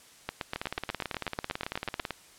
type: two click trains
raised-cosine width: 0.3 ms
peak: -15 / -16 dBFS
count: 15 / 29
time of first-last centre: 0.29-1.999 / 0.56-2.107 s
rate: 8.19 / 18.1 Hz
effects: white hiss -55 dBFS RMS until 2.38 s + low-pass 10000 Hz 12 dB/octave

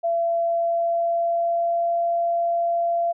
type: tone with pitch glide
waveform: sine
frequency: 676 to 683.5 Hz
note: E5 to F5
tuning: +43 to -37 cents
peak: -19 dBFS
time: 0.03-3.13 s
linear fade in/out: 20 ms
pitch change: +20 cents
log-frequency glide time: 0.34-1.94 s
effects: none

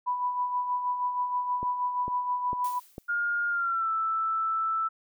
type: tone with tremolo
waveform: sine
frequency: 989 Hz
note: B5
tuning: 2 cents sharp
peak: -24 dBFS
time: 0.06-2.8 s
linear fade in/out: 20 ms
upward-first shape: sine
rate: 6.3 Hz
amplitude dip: 50%
type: click train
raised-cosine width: 2 ms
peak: -24 dBFS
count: 4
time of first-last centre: 1.63-2.981 s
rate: 2.22 Hz
type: noise with exponential decay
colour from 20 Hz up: blue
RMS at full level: -41 dBFS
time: 2.64-3.24 s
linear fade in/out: 5 ms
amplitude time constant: 130 ms
type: tone with pitch glide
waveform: sine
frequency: 1416 to 1321.2 Hz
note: F6 to E6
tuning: +23 to +4 cents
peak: -25 dBFS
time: 3.08-4.89 s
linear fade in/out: 20 ms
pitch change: -119 cents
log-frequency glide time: 3.49-3.9 s
effects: none

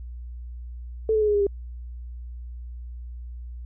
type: tone with pitch steps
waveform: sine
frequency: 440 / 431.7 / 423.5 / 415.5 / 407.7 / 400 Hz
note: A4 / A4 / G#4 / G#4 / G#4 / G4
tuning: 0 / -33 / +34 / +1 / -32 / +35 cents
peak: -18 dBFS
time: 1.09-1.468 s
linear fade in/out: 2 ms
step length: 63 ms
effects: added 60 Hz sine -34 dBFS peak until 3.65 s

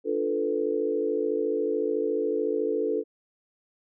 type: chord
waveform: sine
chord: B half-diminished seventh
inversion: first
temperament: equal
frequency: 293.7 / 349.2 / 440 / 493.9 Hz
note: D4 / F4 / A4 / B4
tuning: 0 / 0 / 0 / 0 cents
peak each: -32 / -32 / -26 / -31 dBFS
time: 0.04-3.04 s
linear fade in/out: 50 ms
effects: none

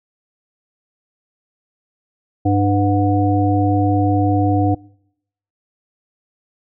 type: harmonic tone with a mistuned harmonic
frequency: 99.7 Hz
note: G2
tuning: 30 cents sharp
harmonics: 1 / 3 / 5 / 7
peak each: -16 / -16 / -25 / -20 dBFS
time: 2.45-4.75 s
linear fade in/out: 10 ms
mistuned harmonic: 7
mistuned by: +75 cents
effects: noise-tail reverb RT60 0.8 s tail -26 dB re dry

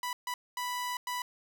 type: tone bursts at uneven times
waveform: sawtooth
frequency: 987.8 Hz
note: B5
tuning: in tune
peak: -29 dBFS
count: 4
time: 0.03-0.13 / 0.27-0.34 / 0.57-0.97 / 1.07-1.22 s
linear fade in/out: 2 ms
effects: none

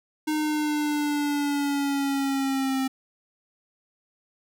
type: linear sweep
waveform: square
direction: down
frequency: 307.8 to 263.7 Hz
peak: -24 dBFS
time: 0.27-2.88 s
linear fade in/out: 10 ms
effects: none

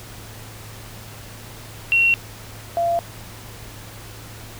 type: tone pair in turn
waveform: sine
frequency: 2734 / 683.5 Hz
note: F7 / F5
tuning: -37 / -37 cents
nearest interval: 2 octaves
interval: 2400 cents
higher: first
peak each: -13 / -17 dBFS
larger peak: first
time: 1.92-2.14 / 2.77-2.99 s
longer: neither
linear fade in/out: 0 ms
effects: added 108 Hz sine -40 dBFS peak until 4.59 s + pink hiss -40 dBFS RMS until 4.59 s

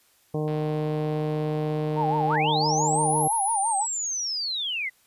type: harmonic tone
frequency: 152.8 Hz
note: D#3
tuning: 31 cents flat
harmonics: 1 / 2 / 3 / 4 / 5 / 6 / 7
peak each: -27 / -32 / -29 / -36 / -38 / -47 / -46 dBFS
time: 0.34-3.28 s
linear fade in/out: 5 ms
type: click train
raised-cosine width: 0.3 ms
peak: -28 dBFS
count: 239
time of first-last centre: 0.48-2.354 s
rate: 127 Hz
type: tone with vibrato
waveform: sine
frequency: 846 Hz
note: G#5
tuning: 32 cents sharp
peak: -23 dBFS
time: 1.95-3.87 s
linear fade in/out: 50 ms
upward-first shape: sine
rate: 5.9 Hz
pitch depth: 160 cents each way
type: linear two-way sweep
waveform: sine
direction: up then down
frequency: 953 to 11250 to 1945 Hz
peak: -26 dBFS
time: 2.29-4.9 s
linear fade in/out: 20 ms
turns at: 3.24 s
effects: white hiss -62 dBFS RMS until 5.06 s + resampled to 32000 Hz

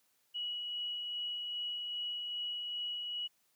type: tone with tremolo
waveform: sine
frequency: 2922 Hz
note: F#7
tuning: 22 cents flat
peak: -35 dBFS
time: 0.34-3.28 s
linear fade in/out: 20 ms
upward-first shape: sine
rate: 2.5 Hz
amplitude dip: 25%
effects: white hiss -74 dBFS RMS until 3.55 s + high-pass 100 Hz 12 dB/octave

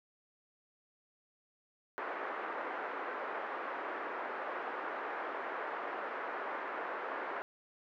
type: band-pass noise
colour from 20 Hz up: white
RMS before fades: -40 dBFS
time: 1.98-7.42 s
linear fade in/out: 0 ms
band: 340 to 1600 Hz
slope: 24 dB/octave
effects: none

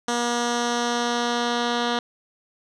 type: tone with low-pass filter sweep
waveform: 10% pulse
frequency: 239.1 Hz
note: A#3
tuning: 44 cents sharp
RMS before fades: -24 dBFS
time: 0.08-1.99 s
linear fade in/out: 2 ms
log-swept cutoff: 6900 to 4100 Hz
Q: 1.9
effects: none

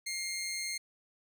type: tone with amplitude modulation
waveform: 15% pulse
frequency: 2125 Hz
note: C7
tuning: 26 cents sharp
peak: -27 dBFS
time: 0.06-0.78 s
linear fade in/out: 10 ms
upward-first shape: sine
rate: 178 Hz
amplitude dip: 30%
effects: none

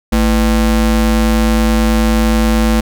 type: ring-modulated tone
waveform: square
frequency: 138.59 Hz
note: C#3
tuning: in tune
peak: -7 dBFS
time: 0.12-2.81 s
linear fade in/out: 10 ms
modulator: 84 Hz
effects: none

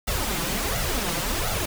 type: noise with flanger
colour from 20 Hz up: pink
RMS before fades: -26 dBFS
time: 0.07-1.66 s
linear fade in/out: 10 ms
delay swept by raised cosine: 1.4 to 6 ms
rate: 1.4 Hz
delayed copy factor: +0.7
effects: none

